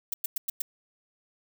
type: noise bursts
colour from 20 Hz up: violet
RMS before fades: -29 dBFS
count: 5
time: 0.12-0.62 s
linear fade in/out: 5 ms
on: 20 ms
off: 100 ms
effects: none